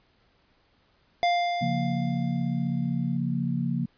square tone with exponential decay, 699 Hz, F5, 1 cent sharp, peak -20 dBFS, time 1.23-3.17 s, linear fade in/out 0 ms, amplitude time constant 420 ms
sine chord, Bb minor, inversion first, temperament equal, 138.59 / 174.61 / 233.1 Hz, Db3 / F3 / Bb3, 0 / 0 / 0 cents, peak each -29 dBFS, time 1.61-3.86 s, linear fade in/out 10 ms
effects pink hiss -65 dBFS RMS until 3.97 s + resampled to 11025 Hz

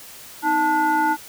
sine tone with frequency modulation, 881 Hz, A5, 2 cents sharp, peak -16 dBFS, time 0.42-1.17 s, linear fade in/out 50 ms, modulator 568 Hz, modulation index 0.9, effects white hiss -41 dBFS RMS until 1.28 s

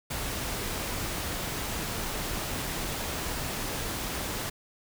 pink noise, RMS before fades -33 dBFS, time 0.1-4.5 s, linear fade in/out 10 ms, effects none

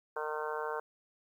harmonic tone, 152.9 Hz, D#3, 30 cents flat, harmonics 3 / 4 / 5 / 6 / 7 / 8 / 9 / 10, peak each -38 / -43 / -45 / -41 / -42 / -48 / -44 / -44 dBFS, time 0.16-0.8 s, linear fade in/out 5 ms, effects 11-bit

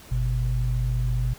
sine tone pair together, 49 / 123.47 Hz, G1 / B2, 0 / 0 cents, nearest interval octave + major third, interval 1600 cents, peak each -24 dBFS, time 0.11-1.34 s, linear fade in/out 10 ms, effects pink hiss -47 dBFS RMS until 1.38 s

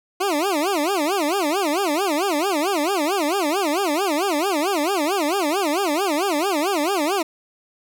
20% pulse tone with vibrato, 342.4 Hz, F4, 34 cents flat, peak -14 dBFS, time 0.2-7.23 s, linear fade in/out 10 ms, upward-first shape sine, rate 4.5 Hz, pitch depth 300 cents each way, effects none

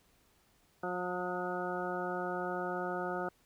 harmonic tone with a mistuned harmonic, 179.7 Hz, F3, 50 cents sharp, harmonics 1 / 2 / 3 / 4 / 5 / 7 / 8, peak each -43 / -39 / -41 / -40 / -44 / -42 / -43 dBFS, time 0.83-3.29 s, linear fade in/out 5 ms, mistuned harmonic 8, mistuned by +20 cents, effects pink hiss -69 dBFS RMS until 3.45 s

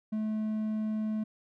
triangle tone, 216.1 Hz, A3, 31 cents flat, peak -27 dBFS, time 0.12-1.24 s, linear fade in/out 10 ms, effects none

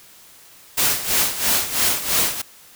white noise with tremolo, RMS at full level -17 dBFS, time 0.77-2.42 s, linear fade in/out 10 ms, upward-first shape sine, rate 3 Hz, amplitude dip 75%, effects white hiss -47 dBFS RMS until 2.75 s

